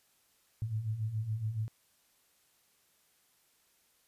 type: beating tone pair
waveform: sine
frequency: 104.5 / 111.6 Hz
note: G#2 / A2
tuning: +11 / +25 cents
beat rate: 7.1 Hz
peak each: -39 / -33 dBFS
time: 0.62-1.68 s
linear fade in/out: 0 ms
effects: white hiss -70 dBFS RMS until 4.07 s + resampled to 32000 Hz